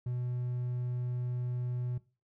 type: tone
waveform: triangle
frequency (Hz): 123.47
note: B2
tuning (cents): 0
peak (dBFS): -30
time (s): 0.06-1.98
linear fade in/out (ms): 5
effects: noise-tail reverb RT60 0.3 s tail -18 dB re dry